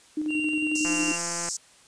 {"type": "tone with tremolo", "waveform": "sine", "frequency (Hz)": 305.7, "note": "D#4", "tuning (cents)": -30, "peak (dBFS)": -24, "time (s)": [0.17, 1.12], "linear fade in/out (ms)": 5, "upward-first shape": "square", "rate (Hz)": 11, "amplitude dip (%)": 40}
{"type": "tone with vibrato", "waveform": "triangle", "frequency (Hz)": 2761, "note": "F7", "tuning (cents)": -20, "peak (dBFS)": -26, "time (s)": [0.28, 1.19], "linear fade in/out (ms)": 50, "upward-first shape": "sine", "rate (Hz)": 9.2, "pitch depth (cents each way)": 8}
{"type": "band-pass noise", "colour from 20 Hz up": "white", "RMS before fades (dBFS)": -32, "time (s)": [0.75, 1.57], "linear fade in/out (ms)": 5, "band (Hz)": [5200, 8200], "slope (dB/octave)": 48}
{"type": "click train", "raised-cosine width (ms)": 0.5, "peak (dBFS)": -20, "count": 110, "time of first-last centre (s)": [0.85, 1.487], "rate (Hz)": 171}
{"effects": ["white hiss -55 dBFS RMS until 1.87 s", "resampled to 22050 Hz"]}